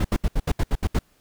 brown noise bursts, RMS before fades -20 dBFS, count 9, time 0-0.99 s, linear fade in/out 5 ms, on 46 ms, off 72 ms, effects pink hiss -62 dBFS RMS until 1.2 s

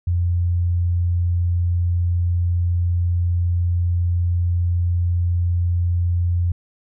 sine tone, 87.31 Hz, F2, in tune, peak -16 dBFS, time 0.07-6.52 s, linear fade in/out 5 ms, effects none

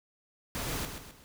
pink noise with echo, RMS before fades -35 dBFS, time 0.55-0.85 s, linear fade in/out 0 ms, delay 130 ms, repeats 3, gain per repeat -7 dB, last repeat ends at 1.24 s, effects none

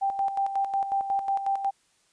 sine tone with tremolo, 787 Hz, G5, 7 cents sharp, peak -22 dBFS, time 0.01-1.71 s, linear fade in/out 20 ms, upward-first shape square, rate 5.5 Hz, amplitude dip 60%, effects white hiss -66 dBFS RMS until 2.12 s + resampled to 22050 Hz

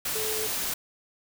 sine tone in noise, 434.3 Hz, A4, 23 cents flat, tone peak -32 dBFS, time 0.15-0.47 s, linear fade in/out 5 ms, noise white, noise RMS -30 dBFS, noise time 0.05-0.74 s, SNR -5 dB, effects none

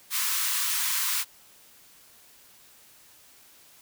white high-pass noise, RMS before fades -27 dBFS, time 0.1-1.25 s, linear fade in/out 50 ms, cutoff 930 Hz, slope 96 dB/octave, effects white hiss -55 dBFS RMS until 3.81 s

